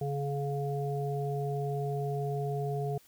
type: harmonic tone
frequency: 141 Hz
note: C#3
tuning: 30 cents sharp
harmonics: 1 / 3 / 5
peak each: -32 / -35 / -38 dBFS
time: 0.01-2.98 s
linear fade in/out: 5 ms
effects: white hiss -61 dBFS RMS until 3.07 s